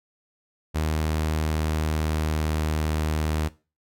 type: tone with pitch glide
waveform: sawtooth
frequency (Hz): 78 to 77.51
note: D#2 to D#2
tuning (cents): +5 to -6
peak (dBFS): -19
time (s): 0.74-3.49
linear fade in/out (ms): 20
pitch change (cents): -11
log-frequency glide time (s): 1.45-2.72
effects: noise-tail reverb RT60 0.3 s tail -18 dB re dry